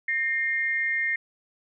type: tone pair together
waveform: sine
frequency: 1833.3 / 2115 Hz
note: A#6 / C7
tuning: -29 / +18 cents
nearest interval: major second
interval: 247 cents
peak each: -26 dBFS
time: 0.08-1.16 s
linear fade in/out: 5 ms
effects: none